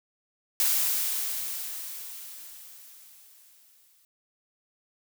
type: noise with exponential decay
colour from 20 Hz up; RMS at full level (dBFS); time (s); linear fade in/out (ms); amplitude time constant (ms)
blue; -23; 0.6-4.05; 1; 750
effects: none